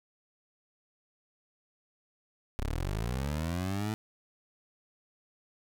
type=linear sweep; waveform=20% pulse; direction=up; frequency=31.29 to 110 Hz; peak=-26 dBFS; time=2.59-3.94 s; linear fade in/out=0 ms; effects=none